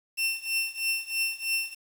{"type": "tone with tremolo", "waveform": "sawtooth", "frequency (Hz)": 2700, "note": "E7", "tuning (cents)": 41, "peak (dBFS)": -20, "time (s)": [0.17, 1.75], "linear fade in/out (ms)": 20, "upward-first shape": "triangle", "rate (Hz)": 3.1, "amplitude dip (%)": 95, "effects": ["8-bit"]}